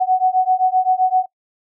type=beating tone pair; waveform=sine; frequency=740 / 747.7 Hz; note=F#5 / F#5; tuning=0 / +18 cents; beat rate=7.7 Hz; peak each=-16 dBFS; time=0-1.26 s; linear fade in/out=20 ms; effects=noise-tail reverb RT60 0.1 s tail -23 dB re dry